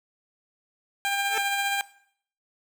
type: tone with tremolo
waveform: 15% pulse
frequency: 798 Hz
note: G5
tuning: 31 cents sharp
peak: -17 dBFS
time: 1.05-1.81 s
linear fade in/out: 0 ms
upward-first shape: sine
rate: 15 Hz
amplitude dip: 30%
type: tone with exponential growth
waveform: 10% pulse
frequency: 440 Hz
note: A4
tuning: in tune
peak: -16 dBFS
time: 1.25-1.38 s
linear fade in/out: 1 ms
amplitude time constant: 27 ms
effects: noise-tail reverb RT60 0.6 s tail -18 dB re dry